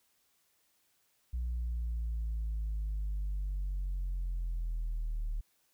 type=linear sweep; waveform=sine; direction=down; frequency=60.8 to 37.12 Hz; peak=-30 dBFS; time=1.33-5.41 s; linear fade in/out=10 ms; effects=tanh soft clip ceiling -30 dBFS + white hiss -73 dBFS RMS until 5.73 s